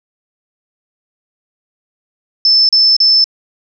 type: tone bursts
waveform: sine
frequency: 5274 Hz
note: E8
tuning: in tune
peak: -6 dBFS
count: 3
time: 2.45-3.242 s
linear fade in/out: 2 ms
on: 240 ms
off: 36 ms
effects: none